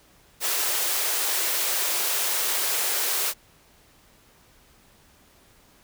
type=high-pass noise; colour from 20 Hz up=white; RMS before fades=-25 dBFS; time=0.4-3.34 s; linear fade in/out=50 ms; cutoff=340 Hz; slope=48 dB/octave; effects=pink hiss -57 dBFS RMS until 5.83 s